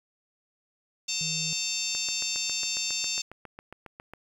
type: harmonic tone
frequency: 900 Hz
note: A5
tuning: 39 cents sharp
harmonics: 3 / 4 / 5 / 6 / 7 / 8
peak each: -35 / -35 / -35 / -35 / -35 / -35 dBFS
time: 1.08-3.22 s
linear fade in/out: 10 ms
type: tone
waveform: triangle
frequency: 158.8 Hz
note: D#3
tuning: 36 cents sharp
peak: -35 dBFS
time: 1.21-1.53 s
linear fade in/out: 0 ms
type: click train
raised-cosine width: 0.5 ms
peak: -27 dBFS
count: 17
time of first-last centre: 1.95-4.136 s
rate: 7.32 Hz
effects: 9-bit